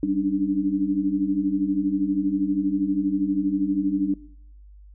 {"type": "tone cluster", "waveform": "sine", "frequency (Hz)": [193.2, 285, 297.5], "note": ["G3", "C#4", "D4"], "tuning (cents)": [-25, 48, 22], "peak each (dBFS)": [-29, -25, -22], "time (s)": [0.03, 4.14], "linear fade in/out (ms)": 2, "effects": ["noise-tail reverb RT60 0.7 s tail -22 dB re dry", "added 50 Hz sine -44 dBFS peak until 4.94 s"]}